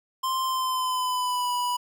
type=tone with pitch glide; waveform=square; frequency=1046.5 to 982.1 Hz; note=C6 to B5; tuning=0 to -10 cents; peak=-25 dBFS; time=0.23-1.77 s; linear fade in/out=10 ms; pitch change=-110 cents; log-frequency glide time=0.43-1.52 s; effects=none